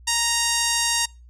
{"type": "tone with low-pass filter", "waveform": "5% pulse", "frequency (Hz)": 933, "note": "A#5", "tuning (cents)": 1, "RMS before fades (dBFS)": -22, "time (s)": [0.07, 1.06], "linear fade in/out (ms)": 10, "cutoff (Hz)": 8300, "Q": 1.2, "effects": ["noise-tail reverb RT60 0.3 s tail -25 dB re dry", "added 60 Hz sine -44 dBFS peak until 1.29 s"]}